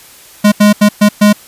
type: tone bursts at uneven times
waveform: square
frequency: 207.7 Hz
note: G#3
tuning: in tune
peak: -4 dBFS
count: 5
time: 0.44-0.52 / 0.6-0.73 / 0.81-0.89 / 1.01-1.09 / 1.21-1.33 s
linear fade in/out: 10 ms
effects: white hiss -38 dBFS RMS until 1.47 s + resampled to 32000 Hz